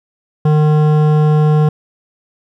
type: tone with hard clipping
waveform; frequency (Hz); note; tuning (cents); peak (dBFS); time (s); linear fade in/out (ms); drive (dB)
triangle; 152.2; D#3; -38; -10; 0.45-1.69; 5; 17
effects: none